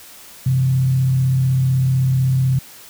sine tone with frequency modulation, 130.81 Hz, C3, in tune, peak -13 dBFS, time 0.46-2.59 s, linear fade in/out 5 ms, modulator 35.9 Hz, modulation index 0.31, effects white hiss -41 dBFS RMS until 2.89 s

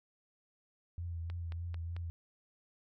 sine tone with vibrato, 84.8 Hz, E2, 50 cents sharp, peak -37 dBFS, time 0.98-2.1 s, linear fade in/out 0 ms, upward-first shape triangle, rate 3.3 Hz, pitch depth 43 cents each way
click train, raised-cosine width 0.3 ms, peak -33 dBFS, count 4, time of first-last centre 1.3-1.965 s, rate 4.51 Hz
effects none

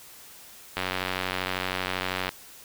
click train, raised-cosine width 0.3 ms, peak -11 dBFS, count 142, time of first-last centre 0.77-2.291 s, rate 92.7 Hz, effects white hiss -48 dBFS RMS until 2.64 s

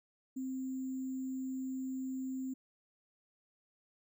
sine tone with sample-and-hold, 261.6 Hz, C4, in tune, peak -36 dBFS, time 0.36-2.54 s, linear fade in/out 10 ms, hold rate 7350 Hz, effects none

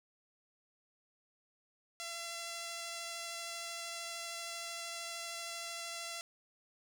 5% pulse tone with vibrato, 678 Hz, E5, 49 cents sharp, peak -29 dBFS, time 2-6.21 s, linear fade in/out 0 ms, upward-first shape triangle, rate 13 Hz, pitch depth 10 cents each way, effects none

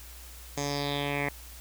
10% pulse tone with low-pass filter sweep, 142.9 Hz, D3, 47 cents flat, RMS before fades -31 dBFS, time 0.57-1.29 s, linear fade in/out 5 ms, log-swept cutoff 6900 to 2000 Hz, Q 4.5, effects added 60 Hz sine -46 dBFS peak until 1.6 s + white hiss -49 dBFS RMS until 1.6 s

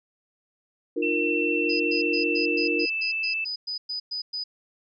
sine chord, Eb suspended second, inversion none, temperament equal with one note detuned, 304 / 349.2 / 466.2 Hz, Eb4 / F4 / Bb4, -40 / 0 / 0 cents, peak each -28 dBFS, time 0.96-2.86 s, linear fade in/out 10 ms
sine tone with pitch glide, 2693 to 2639 Hz, E7 to E7, +36 to +1 cents, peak -25 dBFS, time 1.02-3.45 s, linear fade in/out 10 ms, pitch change -35 cents, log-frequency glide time 1.93-2.95 s
sine tone bursts, 4978 Hz, D#8, in tune, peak -28 dBFS, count 13, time 1.69-4.44 s, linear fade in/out 10 ms, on 110 ms, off 110 ms
effects none

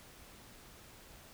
silence, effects pink hiss -56 dBFS RMS until 1.33 s

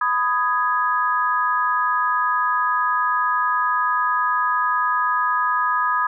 sine chord, G# minor, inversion first, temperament just, 996.7 / 1245.9 / 1661.2 Hz, B5 / D#6 / G#6, +16 / +2 / 0 cents, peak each -22 / -20 / -24 dBFS, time 0.01-6.07 s, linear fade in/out 5 ms, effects none

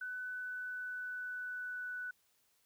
sine tone with pitch glide, 1499 to 1486.9 Hz, F#6 to F#6, +22 to +8 cents, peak -39 dBFS, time 0.01-2.11 s, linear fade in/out 5 ms, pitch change -14 cents, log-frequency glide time 0.25-1.9 s, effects white hiss -74 dBFS RMS until 2.65 s

